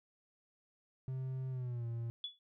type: tone with pitch glide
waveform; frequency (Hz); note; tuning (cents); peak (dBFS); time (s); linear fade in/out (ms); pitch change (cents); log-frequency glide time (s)
triangle; 130.8 to 116.53; C3 to A#2; 0 to 0; -35; 1.08-2.1; 0; -200; 1.5-1.86
type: tone with exponential decay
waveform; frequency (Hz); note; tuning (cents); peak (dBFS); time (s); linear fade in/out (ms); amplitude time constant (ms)
sine; 3421; A7; -49; -35; 2.24-2.39; 2; 31
effects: none